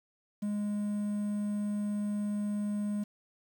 triangle tone with quantisation, 207.2 Hz, G#3, 4 cents flat, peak -28 dBFS, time 0.42-3.04 s, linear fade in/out 10 ms, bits 9, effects none

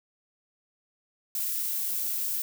violet noise, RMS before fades -30 dBFS, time 1.35-2.42 s, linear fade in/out 2 ms, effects none

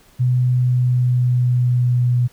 sine tone with pitch glide, 125.3 to 122.93 Hz, B2 to B2, +25 to -8 cents, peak -13 dBFS, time 0.19-2.28 s, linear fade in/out 20 ms, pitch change -33 cents, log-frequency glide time 0.49-2.17 s, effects pink hiss -52 dBFS RMS until 2.32 s

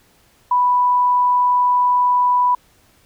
sine tone, 987.8 Hz, B5, in tune, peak -12 dBFS, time 0.51-2.55 s, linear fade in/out 5 ms, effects pink hiss -55 dBFS RMS until 3.05 s

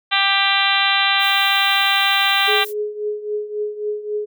harmonic tone, 394.2 Hz, G4, 10 cents sharp, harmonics 2 / 3 / 4 / 5 / 6 / 7 / 8 / 9 / 10, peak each -23 / -23 / -23 / -23 / -23 / -23 / -23 / -23 / -23 dBFS, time 0.11-2.65 s, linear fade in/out 20 ms
violet noise, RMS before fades -34 dBFS, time 1.18-2.74 s, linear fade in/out 50 ms
sine tone with tremolo, 420 Hz, G#4, 19 cents sharp, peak -18 dBFS, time 2.47-4.26 s, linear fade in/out 20 ms, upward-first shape triangle, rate 3.7 Hz, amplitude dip 80%
effects none

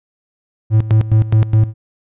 triangle tone with tremolo, 109.3 Hz, A2, 11 cents flat, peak -5 dBFS, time 0.7-1.74 s, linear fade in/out 50 ms, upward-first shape square, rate 4.8 Hz, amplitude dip 80%, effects resampled to 8000 Hz

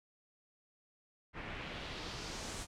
pink noise with low-pass filter sweep, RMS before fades -44 dBFS, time 1.33-2.67 s, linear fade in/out 50 ms, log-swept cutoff 2000 to 8500 Hz, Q 1.7, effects none

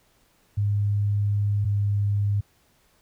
sine tone pair in turn, 102.4 / 101.81 Hz, G#2 / G#2, -24 / -34 cents, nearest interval unison, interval 10 cents, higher first, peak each -20 dBFS, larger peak neither, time 0.57-1.65 / 1.65-2.41 s, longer first, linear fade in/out 10 ms, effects pink hiss -63 dBFS RMS until 3.01 s

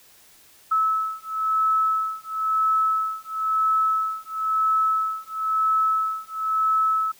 sine beating tone pair, 1300 / 1300.99 Hz, E6 / E6, -24 / -23 cents, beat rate 0.99 Hz, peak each -23 dBFS, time 0.71-7.12 s, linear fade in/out 10 ms, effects white hiss -53 dBFS RMS until 7.19 s

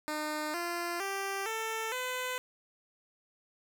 10% pulse tone with pitch steps, 304.2 / 345.4 / 392.2 / 445.4 / 505.7 Hz, D#4 / F4 / G4 / A4 / B4, -39 / -19 / +1 / +21 / +41 cents, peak -25 dBFS, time 0.08-2.38 s, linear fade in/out 0 ms, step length 460 ms, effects none

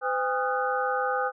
sine tone cluster, 509 / 807 / 1240 / 1390 / 1497 Hz, C5 / G#5 / D#6 / F6 / F#6, -48 / -50 / -6 / -9 / +20 cents, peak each -29 / -29 / -30 / -37 / -32 dBFS, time 0.01-1.32 s, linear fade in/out 50 ms, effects none

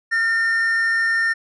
triangle tone pair together, 1396.9 / 1812.8 Hz, F6 / A#6, 0 / -49 cents, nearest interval perfect fourth, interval 451 cents, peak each -26 / -15 dBFS, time 0.11-1.34 s, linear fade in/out 20 ms, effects resampled to 22050 Hz

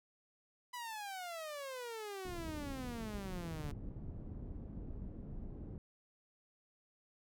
sawtooth exponential sweep, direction down, 1000 to 141.8 Hz, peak -39 dBFS, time 0.73-3.72 s, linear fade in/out 10 ms
pink low-pass noise, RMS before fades -46 dBFS, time 2.25-5.78 s, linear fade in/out 2 ms, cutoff 270 Hz, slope 12 dB/octave
effects none

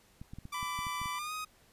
clicks, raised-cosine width 5 ms, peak -32 dBFS, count 9, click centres 0.215 / 0.335 / 0.386 / 0.454 / 0.629 / 0.79 / 0.868 / 1.016 / 1.058 s
sawtooth tone with pitch glide, 1169 to 1252.9 Hz, D6 to D#6, -8 to +12 cents, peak -33 dBFS, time 0.52-1.45 s, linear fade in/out 10 ms, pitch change +120 cents, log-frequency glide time 1.14-1.33 s
harmonic tone, 1000 Hz, B5, 21 cents sharp, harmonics 1 / 2 / 3, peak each -39 / -45 / -49 dBFS, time 0.54-1.19 s, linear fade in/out 5 ms
effects pink hiss -64 dBFS RMS until 1.72 s + resampled to 32000 Hz

